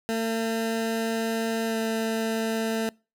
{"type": "tone with pitch glide", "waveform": "20% pulse", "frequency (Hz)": [225.7, 223.6], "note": ["A3", "A3"], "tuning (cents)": [44, 28], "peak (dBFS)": -20, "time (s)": [0.09, 2.89], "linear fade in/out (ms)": 0, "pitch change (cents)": -16, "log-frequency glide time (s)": [1.67, 1.76], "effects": ["noise-tail reverb RT60 0.3 s tail -25 dB re dry"]}